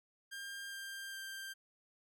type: tone with pitch steps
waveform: sawtooth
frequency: 1600 / 1589.9 / 1579.8 Hz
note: G6 / G6 / G6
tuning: +35 / +24 / +13 cents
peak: -40 dBFS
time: 0.31-1.54 s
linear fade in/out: 20 ms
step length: 410 ms
effects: none